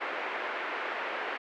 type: band-pass noise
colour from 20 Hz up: white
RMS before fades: -35 dBFS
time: 0-1.38 s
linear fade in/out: 20 ms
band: 340 to 2200 Hz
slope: 24 dB/octave
effects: none